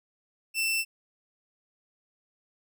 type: tone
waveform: sawtooth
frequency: 2674 Hz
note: E7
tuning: 24 cents sharp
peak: -22 dBFS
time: 0.54-0.85 s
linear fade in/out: 50 ms
effects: none